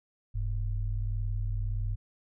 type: tone pair together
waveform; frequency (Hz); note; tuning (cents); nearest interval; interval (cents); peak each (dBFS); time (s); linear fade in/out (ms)
sine; 41.32 / 102.9; E1 / G#2; +5 / -16; octave + major third; 1579; -30 / -32; 0.34-1.96; 20
effects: none